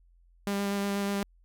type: tone with vibrato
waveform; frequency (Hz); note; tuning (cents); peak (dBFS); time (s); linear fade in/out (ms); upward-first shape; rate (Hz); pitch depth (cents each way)
sawtooth; 200.1; G3; +36; -24; 0.47-1.23; 0; square; 8.2; 9
effects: added 43 Hz sine -58 dBFS peak until 1.44 s